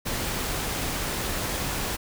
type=noise; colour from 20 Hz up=pink; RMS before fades=-29 dBFS; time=0.05-1.97 s; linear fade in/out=20 ms; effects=none